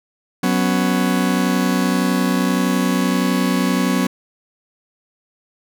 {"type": "chord", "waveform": "40% pulse", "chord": "F# suspended fourth", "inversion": "none", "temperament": "just", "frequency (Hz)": [185, 246.7, 277.5], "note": ["F#3", "B3", "C#4"], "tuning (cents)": [0, -2, 2], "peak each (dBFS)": [-18, -19, -21], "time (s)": [0.43, 4.07], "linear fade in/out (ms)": 5, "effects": []}